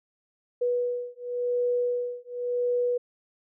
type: beating tone pair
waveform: sine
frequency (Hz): 488.2 / 489.12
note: B4 / B4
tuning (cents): -20 / -17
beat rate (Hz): 0.92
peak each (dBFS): -28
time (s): 0.61-2.98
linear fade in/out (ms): 10
effects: none